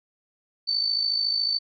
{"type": "tone with amplitude modulation", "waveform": "sine", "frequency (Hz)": 4532, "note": "C#8", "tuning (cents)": 37, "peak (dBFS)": -19, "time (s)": [0.67, 1.59], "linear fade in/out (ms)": 20, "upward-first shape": "sine", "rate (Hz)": 53.9, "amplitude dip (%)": 65, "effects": []}